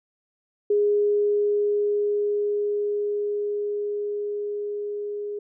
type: tone with level ramp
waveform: sine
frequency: 412.9 Hz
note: G#4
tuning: 10 cents flat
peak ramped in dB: -17 to -28 dBFS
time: 0.7-5.39 s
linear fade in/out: 5 ms
effects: none